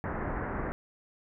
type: low-pass noise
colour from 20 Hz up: pink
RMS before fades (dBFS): -34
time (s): 0.04-0.72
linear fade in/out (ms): 0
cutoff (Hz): 1900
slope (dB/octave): 48
effects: none